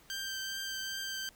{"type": "tone with vibrato", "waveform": "15% pulse", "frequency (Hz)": 1568, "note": "G6", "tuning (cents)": 0, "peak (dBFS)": -30, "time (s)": [0.1, 1.29], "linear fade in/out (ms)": 0, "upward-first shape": "triangle", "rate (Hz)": 2.5, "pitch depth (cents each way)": 15, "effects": ["pink hiss -61 dBFS RMS until 1.35 s"]}